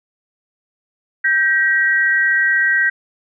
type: tone pair together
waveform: sine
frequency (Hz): 1568 / 1904.2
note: G6 / A#6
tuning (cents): 0 / +36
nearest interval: minor third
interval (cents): 336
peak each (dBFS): -15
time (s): 1.24-2.9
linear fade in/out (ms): 10
effects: none